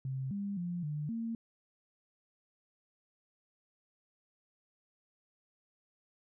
sine tone with pitch steps, 132.5 / 200.6 / 174.9 / 149.2 / 228.5 Hz, C3 / G3 / F3 / D3 / A#3, +22 / +40 / +3 / +28 / -34 cents, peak -34 dBFS, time 0.05-1.35 s, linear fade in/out 2 ms, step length 260 ms, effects none

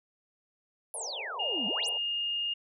sine exponential two-way sweep, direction down then up, 11175 to 187.9 to 11175 Hz, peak -35 dBFS, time 0.94-1.89 s, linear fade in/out 0 ms, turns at 1.67 s
white band-pass noise, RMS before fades -44 dBFS, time 0.94-1.98 s, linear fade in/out 10 ms, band 410 to 940 Hz, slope 96 dB/octave
sine tone, 2834 Hz, F7, 25 cents sharp, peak -29 dBFS, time 1.39-2.54 s, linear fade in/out 10 ms
effects none

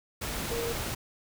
sine tone in noise, 466.2 Hz, A#4, in tune, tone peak -31 dBFS, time 0.51-0.73 s, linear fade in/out 10 ms, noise pink, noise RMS -34 dBFS, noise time 0.21-0.95 s, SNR 0 dB, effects none

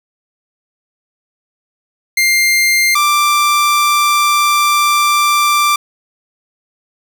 sawtooth tone pair in turn, 2100 / 1178.6 Hz, C7 / D6, +6 / +6 cents, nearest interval minor seventh, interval 1000 cents, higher first, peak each -6 dBFS, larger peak neither, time 2.17-2.95 / 2.95-5.76 s, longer second, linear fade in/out 5 ms, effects 8-bit

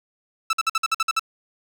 sawtooth tone bursts, 1318.5 Hz, E6, in tune, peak -14 dBFS, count 9, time 0.5-1.195 s, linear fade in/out 5 ms, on 31 ms, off 52 ms, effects low-pass 8000 Hz 12 dB/octave + 7-bit

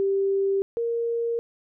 sine tone pair in turn, 392 / 466.2 Hz, G4 / A#4, 0 / 0 cents, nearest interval minor third, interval 300 cents, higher second, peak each -20 / -23 dBFS, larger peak first, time 0-0.62 / 0.77-1.39 s, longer neither, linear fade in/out 0 ms, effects none

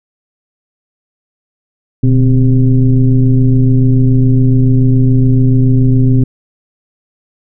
sine tone with frequency modulation, 123.47 Hz, B2, in tune, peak -5 dBFS, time 2.03-6.24 s, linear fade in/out 5 ms, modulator 137 Hz, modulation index 1, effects none

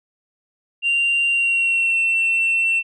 sine tone with pitch glide, 2774 to 2698 Hz, F7 to E7, -12 to +40 cents, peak -14 dBFS, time 0.82-2.83 s, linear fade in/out 50 ms, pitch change -48 cents, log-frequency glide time 1.29-2.02 s, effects tanh soft clip ceiling -13 dBFS

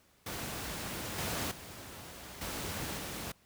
pink noise with level steps, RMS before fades -39 / -35 / -47 / -38 / -40 dBFS, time 0.26-3.32 s, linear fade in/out 5 ms, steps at 1.18 / 1.51 / 2.41 / 2.97 s, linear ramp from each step 5 ms, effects pink hiss -66 dBFS RMS until 3.45 s + high-pass 60 Hz 12 dB/octave

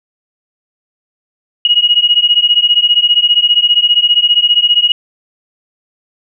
sine beating tone pair, 2886 / 2901 Hz, F#7 / F#7, -44 / -35 cents, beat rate 15 Hz, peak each -10 dBFS, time 1.65-4.92 s, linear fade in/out 2 ms, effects none

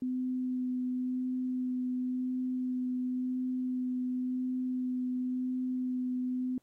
sine tone with vibrato, 253.3 Hz, B3, 44 cents sharp, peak -30 dBFS, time 0.02-6.58 s, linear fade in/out 2 ms, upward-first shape sine, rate 0.94 Hz, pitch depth 10 cents each way, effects pink hiss -75 dBFS RMS until 6.62 s + AAC 48 kbps

